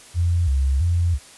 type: tone with vibrato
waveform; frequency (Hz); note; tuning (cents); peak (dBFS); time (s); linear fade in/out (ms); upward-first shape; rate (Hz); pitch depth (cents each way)
sine; 76.4; D#2; -31; -16; 0.14-1.19; 50; square; 1.5; 210
effects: white hiss -45 dBFS RMS until 1.37 s + resampled to 24000 Hz